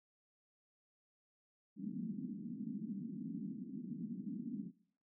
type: band-pass noise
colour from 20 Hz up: pink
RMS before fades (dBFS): -44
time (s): 1.76-4.72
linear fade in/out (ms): 50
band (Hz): 180 to 270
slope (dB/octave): 48
effects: noise-tail reverb RT60 0.6 s tail -21 dB re dry